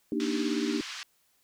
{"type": "chord", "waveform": "sine", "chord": "Eb major seventh", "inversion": "second", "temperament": "equal", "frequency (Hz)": [233.1, 293.7, 311.1, 392], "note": ["Bb3", "D4", "Eb4", "G4"], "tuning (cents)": [0, 0, 0, 0], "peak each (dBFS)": [-32, -31, -33, -34], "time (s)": [0.12, 0.81], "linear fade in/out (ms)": 2}
{"type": "band-pass noise", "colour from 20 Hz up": "white", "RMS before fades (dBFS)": -40, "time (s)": [0.2, 1.03], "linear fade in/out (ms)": 0, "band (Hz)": [1100, 5400], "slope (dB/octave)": 24}
{"effects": ["white hiss -69 dBFS RMS until 1.43 s"]}